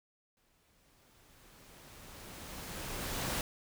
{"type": "noise with exponential growth", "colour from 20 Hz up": "pink", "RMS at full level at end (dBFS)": -34, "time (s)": [0.37, 3.41], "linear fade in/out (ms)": 1, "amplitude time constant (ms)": 660, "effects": []}